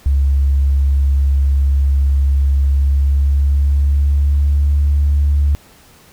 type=tone with pitch glide; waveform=sine; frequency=69.1 to 71.99 Hz; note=C#2 to D2; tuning=-5 to -34 cents; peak=-9 dBFS; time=0.06-5.55 s; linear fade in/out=0 ms; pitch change=+71 cents; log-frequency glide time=2.68-4.76 s; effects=tanh soft clip ceiling -6 dBFS + pink hiss -46 dBFS RMS until 6.12 s